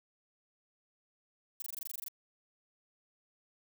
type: noise bursts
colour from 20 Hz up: violet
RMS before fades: -40 dBFS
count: 12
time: 1.6-2.083 s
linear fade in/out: 2 ms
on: 21 ms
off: 21 ms
effects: none